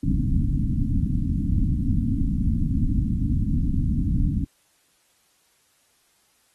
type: low-pass noise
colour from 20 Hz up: pink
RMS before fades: -22 dBFS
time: 0.03-4.45 s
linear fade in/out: 5 ms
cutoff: 290 Hz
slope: 96 dB/octave
effects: white hiss -64 dBFS RMS until 6.54 s + AAC 32 kbps